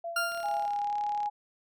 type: tone with tremolo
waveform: sine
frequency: 678 Hz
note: E5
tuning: 49 cents sharp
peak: -32 dBFS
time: 0.04-0.66 s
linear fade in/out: 5 ms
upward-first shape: triangle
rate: 6.4 Hz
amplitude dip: 55%
type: tone with exponential decay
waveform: 40% pulse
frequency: 1396.9 Hz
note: F6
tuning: in tune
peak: -24 dBFS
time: 0.16-0.85 s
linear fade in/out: 5 ms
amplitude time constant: 150 ms
type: click train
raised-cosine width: 0.2 ms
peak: -30 dBFS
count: 35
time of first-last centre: 0.32-1.259 s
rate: 36.2 Hz
type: tone with pitch glide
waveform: sine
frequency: 820 to 829.5 Hz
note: G#5 to G#5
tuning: -22 to -2 cents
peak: -28 dBFS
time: 0.43-1.3 s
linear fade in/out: 20 ms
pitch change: +20 cents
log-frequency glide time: 0.82-0.99 s
effects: none